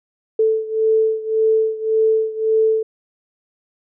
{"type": "beating tone pair", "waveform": "sine", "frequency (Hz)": [440, 441.8], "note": ["A4", "A4"], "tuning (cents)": [0, 7], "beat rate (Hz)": 1.8, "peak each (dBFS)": [-16, -19], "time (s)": [0.39, 2.83], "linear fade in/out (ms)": 5, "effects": []}